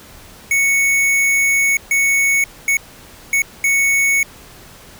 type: tone bursts at uneven times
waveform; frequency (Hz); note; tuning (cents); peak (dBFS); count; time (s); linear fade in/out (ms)
square; 2217; C#7; 0; -13; 5; 0.51-1.77 / 1.91-2.44 / 2.68-2.77 / 3.33-3.42 / 3.64-4.23; 2
effects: pink hiss -41 dBFS RMS until 4.99 s